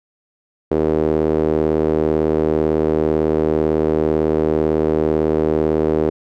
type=tone with band-pass filter; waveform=sawtooth; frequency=78 Hz; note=D#2; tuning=5 cents sharp; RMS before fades=-17 dBFS; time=0.71-6.1 s; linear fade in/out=5 ms; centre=410 Hz; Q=2.9; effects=none